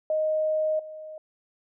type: tone with level steps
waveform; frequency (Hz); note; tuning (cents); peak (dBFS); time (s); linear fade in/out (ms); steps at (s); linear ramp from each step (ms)
sine; 622.3; D#5; 0; -22 / -37; 0.1-1.18; 2; 0.79; 5
effects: none